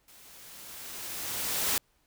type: noise with level ramp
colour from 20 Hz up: white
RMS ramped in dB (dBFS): -55 to -27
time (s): 0.08-1.78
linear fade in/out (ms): 2
effects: pink hiss -70 dBFS RMS until 2.06 s